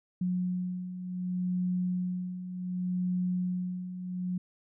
sine beating tone pair, 180.6 / 181.27 Hz, F#3 / F#3, -42 / -35 cents, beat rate 0.67 Hz, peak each -36 / -30 dBFS, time 0.21-4.38 s, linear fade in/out 5 ms, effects none

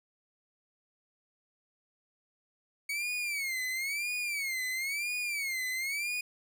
40% pulse tone with vibrato, 2232 Hz, C#7, 11 cents sharp, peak -31 dBFS, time 2.89-6.21 s, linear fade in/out 5 ms, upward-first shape sine, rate 0.99 Hz, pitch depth 170 cents each way, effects none

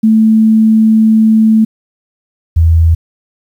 sine tone pair in turn, 220 / 82.1 Hz, A3 / E2, 0 / -6 cents, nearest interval octave + perfect fourth, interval 1706 cents, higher first, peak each -4 dBFS, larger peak neither, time 0.03-1.65 / 2.56-2.95 s, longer first, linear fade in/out 10 ms, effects 7-bit

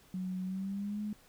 sine tone with pitch glide, 185 to 210.1 Hz, F#3 to G#3, 0 to +20 cents, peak -34 dBFS, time 0.14-1.13 s, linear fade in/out 2 ms, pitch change +220 cents, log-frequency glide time 0.44-1.01 s, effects pink hiss -62 dBFS RMS until 1.28 s

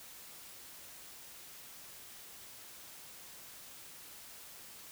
silence, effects white hiss -52 dBFS RMS until 4.91 s

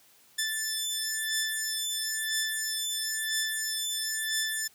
10% pulse beating tone pair, 1757 / 1758 Hz, A6 / A6, -3 / -2 cents, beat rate 1 Hz, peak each -23 dBFS, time 0.38-4.68 s, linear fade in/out 10 ms, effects white hiss -60 dBFS RMS until 4.74 s + high-pass 60 Hz 12 dB/octave

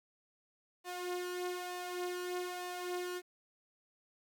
sawtooth tone with flanger, 358.8 Hz, F4, 47 cents sharp, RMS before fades -40 dBFS, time 0.84-3.22 s, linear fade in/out 50 ms, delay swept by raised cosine 1.1 to 3.5 ms, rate 1.1 Hz, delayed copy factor +0.55, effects 11-bit

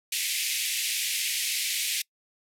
pink band-pass noise, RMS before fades -29 dBFS, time 0.12-2.02 s, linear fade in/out 5 ms, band 2100 to 14000 Hz, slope 48 dB/octave, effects noise-tail reverb RT60 0.1 s tail -25 dB re dry

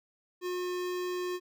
square tone with notch filter, 360.2 Hz, F#4, 46 cents flat, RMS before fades -34 dBFS, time 0.41-1.4 s, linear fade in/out 50 ms, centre 10000 Hz, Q 1.5, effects none

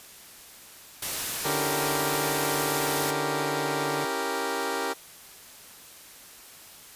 white noise, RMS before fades -31 dBFS, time 1.02-3.11 s, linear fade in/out 5 ms
15% pulse chord, C# diminished seventh, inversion none, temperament equal, 277.2 / 329.6 / 392 / 466.2 Hz, C#4 / E4 / G4 / Bb4, 0 / 0 / 0 / 0 cents, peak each -29 / -31 / -25 / -25 dBFS, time 1.44-4.94 s, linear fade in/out 20 ms
10% pulse tone, 147.2 Hz, D3, 4 cents sharp, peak -23 dBFS, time 1.45-4.05 s, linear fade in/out 5 ms
effects white hiss -48 dBFS RMS until 6.95 s + resampled to 32000 Hz

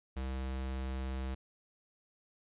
square tone, 65.5 Hz, C2, 2 cents sharp, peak -36 dBFS, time 0.16-1.35 s, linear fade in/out 10 ms, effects resampled to 8000 Hz + 12-bit

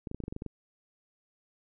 clicks, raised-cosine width 3 ms, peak -24 dBFS, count 10, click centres 0.072 / 0.114 / 0.146 / 0.203 / 0.238 / 0.281 / 0.325 / 0.364 / 0.421 / 0.463 s, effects none

